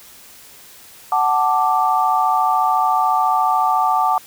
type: chord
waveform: sine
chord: D major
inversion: first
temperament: equal with one note detuned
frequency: 746 / 880 / 1174.7 Hz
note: F#5 / A5 / D6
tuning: +14 / 0 / 0 cents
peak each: -18 dBFS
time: 1.12-4.18 s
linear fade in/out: 2 ms
effects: white hiss -43 dBFS RMS until 4.26 s